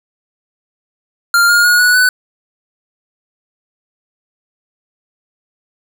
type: tone with pitch steps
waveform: square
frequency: 1396 / 1420.4 / 1445.2 / 1470.5 / 1496.2 Hz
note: F6 / F6 / F#6 / F#6 / F#6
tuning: -1 / +29 / -41 / -11 / +19 cents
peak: -8 dBFS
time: 1.34-2.09 s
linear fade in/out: 2 ms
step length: 150 ms
effects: none